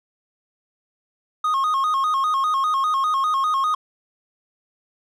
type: tone with vibrato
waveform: triangle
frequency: 1159 Hz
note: D6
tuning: 23 cents flat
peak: -16 dBFS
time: 1.44-3.75 s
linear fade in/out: 5 ms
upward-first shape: square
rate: 5 Hz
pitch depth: 120 cents each way
effects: none